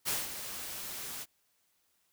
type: noise with ADSR envelope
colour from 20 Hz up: white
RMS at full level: -31 dBFS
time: 0.05-1.26 s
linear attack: 34 ms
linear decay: 190 ms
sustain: -10 dB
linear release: 42 ms
effects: white hiss -74 dBFS RMS until 2.12 s